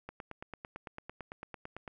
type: click train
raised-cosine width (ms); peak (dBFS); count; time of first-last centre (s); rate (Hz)
0.5; -27; 17; 0.09-1.878; 8.95
effects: none